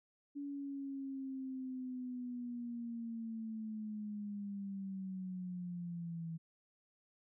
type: linear sweep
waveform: sine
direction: down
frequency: 285.7 to 162.7 Hz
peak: -40 dBFS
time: 0.35-6.38 s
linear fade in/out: 20 ms
effects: none